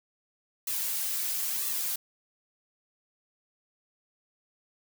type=noise with flanger; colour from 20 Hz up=blue; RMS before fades=-31 dBFS; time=0.67-1.96 s; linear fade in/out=5 ms; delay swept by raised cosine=1.3 to 4.8 ms; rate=1 Hz; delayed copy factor=-0.7; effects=none